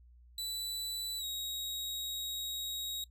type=tone with pitch glide; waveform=sawtooth; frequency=3971 to 3794 Hz; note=B7 to A#7; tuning=+9 to +30 cents; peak=-34 dBFS; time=0.38-3.04 s; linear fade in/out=2 ms; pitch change=-79 cents; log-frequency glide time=1.18-1.24 s; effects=noise-tail reverb RT60 0.1 s tail -20 dB re dry + added 60 Hz sine -56 dBFS peak until 3.1 s